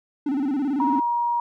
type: tone with vibrato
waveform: triangle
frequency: 277.2 Hz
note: C#4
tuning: in tune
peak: -19 dBFS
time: 0.26-1 s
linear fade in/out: 5 ms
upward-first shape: square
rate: 18 Hz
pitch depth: 110 cents each way
type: tone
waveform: sine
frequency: 950 Hz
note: A#5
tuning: 33 cents sharp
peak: -20 dBFS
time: 0.8-1.4 s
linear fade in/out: 2 ms
effects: none